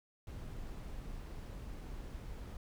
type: noise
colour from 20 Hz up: brown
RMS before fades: -45 dBFS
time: 0.27-2.57 s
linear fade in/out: 2 ms
effects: none